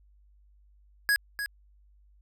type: tone with echo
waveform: square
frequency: 1661.2 Hz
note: G#6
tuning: in tune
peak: -22 dBFS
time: 1.09-1.16 s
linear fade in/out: 0 ms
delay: 300 ms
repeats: 1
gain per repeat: -9 dB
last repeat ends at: 1.46 s
effects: added 50 Hz sine -57 dBFS peak until 2.21 s

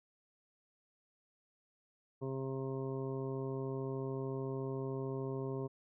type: harmonic tone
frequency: 133.6 Hz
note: C3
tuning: 36 cents sharp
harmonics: 1 / 2 / 3 / 4 / 5 / 7 / 8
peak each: -40 / -44 / -40 / -49 / -52 / -53 / -54 dBFS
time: 2.21-5.68 s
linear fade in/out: 20 ms
effects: none

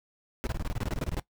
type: noise bursts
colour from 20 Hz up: brown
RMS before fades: -30 dBFS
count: 15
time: 0.44-1.196 s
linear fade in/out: 0 ms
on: 28 ms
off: 24 ms
effects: noise-tail reverb RT60 0.1 s tail -18 dB re dry

